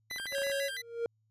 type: tone with vibrato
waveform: 25% pulse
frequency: 1782 Hz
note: A6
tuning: 22 cents sharp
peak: -33 dBFS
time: 0.1-0.82 s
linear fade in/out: 10 ms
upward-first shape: square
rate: 6 Hz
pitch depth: 200 cents each way
type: clicks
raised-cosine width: 0.5 ms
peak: -31 dBFS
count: 9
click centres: 0.112 / 0.161 / 0.199 / 0.257 / 0.324 / 0.383 / 0.419 / 0.468 / 0.499 s
type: tone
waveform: square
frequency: 554.4 Hz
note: C#5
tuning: in tune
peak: -32 dBFS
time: 0.31-0.71 s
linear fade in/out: 50 ms
type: tone with exponential growth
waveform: triangle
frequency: 466.2 Hz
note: A#4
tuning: in tune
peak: -25 dBFS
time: 0.7-1.06 s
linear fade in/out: 1 ms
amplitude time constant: 77 ms
effects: added 109 Hz sine -70 dBFS peak until 1.3 s + resampled to 32000 Hz